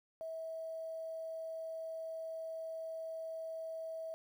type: tone with quantisation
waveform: sine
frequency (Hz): 648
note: E5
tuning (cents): -30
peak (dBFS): -40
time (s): 0.21-4.14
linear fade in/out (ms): 0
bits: 11
effects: none